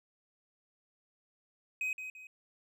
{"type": "tone with echo", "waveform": "triangle", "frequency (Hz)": 2521, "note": "D#7", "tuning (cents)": 22, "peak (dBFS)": -30, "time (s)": [1.81, 1.93], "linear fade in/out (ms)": 2, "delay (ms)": 170, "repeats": 2, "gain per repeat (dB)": -8, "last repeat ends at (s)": 2.27, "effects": []}